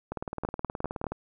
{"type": "two click trains", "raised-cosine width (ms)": 1, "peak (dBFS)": [-15, -19], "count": [4, 20], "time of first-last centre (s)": [[0.45, 1.042], [0.12, 1.12]], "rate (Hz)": [5.07, 19], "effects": []}